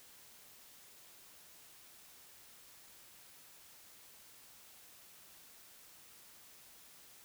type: silence
effects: white hiss -59 dBFS RMS until 7.24 s